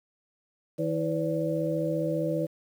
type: tone cluster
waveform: sine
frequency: 160.2 / 323.5 / 501 / 576 Hz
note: E3 / E4 / B4 / D5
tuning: -49 / -32 / +25 / -34 cents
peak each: -31 dBFS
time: 0.78-2.47 s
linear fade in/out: 20 ms
effects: 9-bit